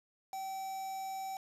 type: tone with quantisation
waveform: triangle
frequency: 770 Hz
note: G5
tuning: 31 cents flat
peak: -36 dBFS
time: 0.33-1.37 s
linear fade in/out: 2 ms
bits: 8
effects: resampled to 32000 Hz